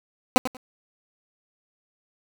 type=tone with echo; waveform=15% pulse; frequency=254.5 Hz; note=C4; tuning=48 cents flat; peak=-5 dBFS; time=0.36-0.38 s; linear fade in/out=0 ms; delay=94 ms; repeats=2; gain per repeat=-14 dB; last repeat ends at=0.568 s; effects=none